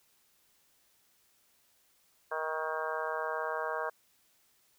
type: harmonic tone with a mistuned harmonic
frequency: 157.7 Hz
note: D#3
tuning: 24 cents sharp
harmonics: 3 / 4 / 5 / 6 / 7 / 8 / 9 / 10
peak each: -39 / -38 / -43 / -40 / -39 / -44 / -44 / -40 dBFS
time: 2.31-3.9 s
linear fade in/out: 10 ms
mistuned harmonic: 10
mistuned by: +19 cents
effects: white hiss -69 dBFS RMS until 4.78 s